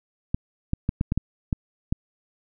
clicks, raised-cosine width 5 ms, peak -10 dBFS, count 8, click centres 0.345 / 0.734 / 0.891 / 1.011 / 1.121 / 1.176 / 1.528 / 1.925 s, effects none

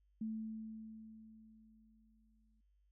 sine tone with exponential decay, 220 Hz, A3, in tune, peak -37 dBFS, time 0.21-2.61 s, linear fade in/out 5 ms, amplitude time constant 520 ms, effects added 50 Hz sine -70 dBFS peak until 2.91 s

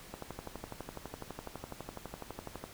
click train, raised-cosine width 1 ms, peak -26 dBFS, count 31, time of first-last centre 0.14-2.64 s, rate 12 Hz, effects pink hiss -52 dBFS RMS until 2.73 s

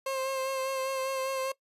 30% pulse tone with vibrato, 531 Hz, C5, 25 cents sharp, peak -27 dBFS, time 0.06-1.52 s, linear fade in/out 5 ms, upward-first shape sine, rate 5 Hz, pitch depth 23 cents each way, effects noise-tail reverb RT60 0.1 s tail -20 dB re dry + resampled to 32000 Hz

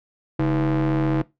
square ring-modulated tone, 88.8 Hz, F2, 29 cents sharp, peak -16 dBFS, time 0.39-1.22 s, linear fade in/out 5 ms, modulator 229 Hz, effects noise-tail reverb RT60 0.2 s tail -19 dB re dry + low-pass 2000 Hz 12 dB/octave

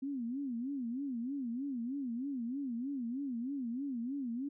sine tone with vibrato, 256 Hz, C4, 38 cents flat, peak -35 dBFS, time 0.02-4.49 s, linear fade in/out 10 ms, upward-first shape sine, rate 3.2 Hz, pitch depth 190 cents each way, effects none

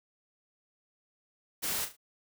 white noise with echo, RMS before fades -33 dBFS, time 1.62-1.86 s, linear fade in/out 20 ms, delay 36 ms, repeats 3, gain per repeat -9 dB, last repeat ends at 1.968 s, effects none

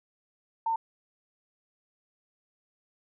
sine tone, 905 Hz, A5, 48 cents sharp, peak -25 dBFS, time 0.66-0.76 s, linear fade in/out 5 ms, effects none

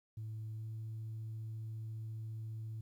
sine tone with pitch glide, 109.6 to 110.68 Hz, A2 to A2, -6 to +11 cents, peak -39 dBFS, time 0.17-2.81 s, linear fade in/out 5 ms, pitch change +17 cents, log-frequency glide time 0.55-0.64 s, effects tanh soft clip ceiling -38 dBFS + 12-bit

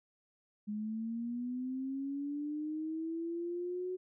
sine linear sweep, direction up, 207.1 to 370 Hz, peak -35 dBFS, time 0.67-3.97 s, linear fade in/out 20 ms, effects none

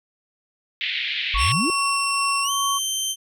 pink band-pass noise, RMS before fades -26 dBFS, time 0.81-1.52 s, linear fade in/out 0 ms, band 2000 to 3800 Hz, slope 48 dB/octave
sine exponential sweep, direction up, 41.82 to 377.9 Hz, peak -21 dBFS, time 1.34-1.7 s, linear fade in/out 0 ms
sine tone with tremolo, 1112 Hz, C#6, 5 cents sharp, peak -21 dBFS, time 1.34-2.79 s, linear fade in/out 20 ms, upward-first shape sine, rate 2.4 Hz, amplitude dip 30%
20% pulse tone with pitch glide, 2714 to 3118 Hz, E7 to G7, +50 to -10 cents, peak -17 dBFS, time 1.37-3.16 s, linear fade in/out 50 ms, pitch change +240 cents, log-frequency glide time 2.43-2.51 s
effects none

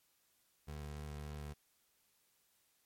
25% pulse tone with vibrato, 74.1 Hz, D2, 16 cents sharp, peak -40 dBFS, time 0.67-1.54 s, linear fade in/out 20 ms, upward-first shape square, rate 3.5 Hz, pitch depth 10 cents each way, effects white hiss -75 dBFS RMS until 2.85 s + MP3 64 kbps

